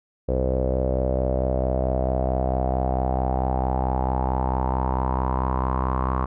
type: tone with low-pass filter sweep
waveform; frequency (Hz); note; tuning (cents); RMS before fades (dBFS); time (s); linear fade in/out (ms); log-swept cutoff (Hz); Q
sawtooth; 64.5; C2; -24; -23; 0.28-6.26; 10; 520 to 1100; 6.5
effects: none